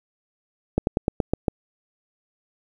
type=slowing click train; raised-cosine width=2 ms; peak=-6 dBFS; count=7; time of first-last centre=0.78-1.482 s; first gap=91 ms; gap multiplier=1.1; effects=8-bit